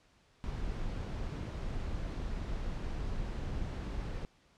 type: noise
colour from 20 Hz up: brown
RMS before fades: -37 dBFS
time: 0.44-4.25 s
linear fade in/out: 0 ms
effects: pink hiss -67 dBFS RMS until 4.57 s + low-pass 6000 Hz 12 dB/octave